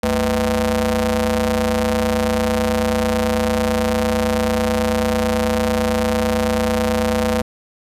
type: ring-modulated tone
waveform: sawtooth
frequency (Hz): 138.59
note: C#3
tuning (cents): 0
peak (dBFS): -9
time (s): 0.03-7.42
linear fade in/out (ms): 5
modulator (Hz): 361
effects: resampled to 32000 Hz + 8-bit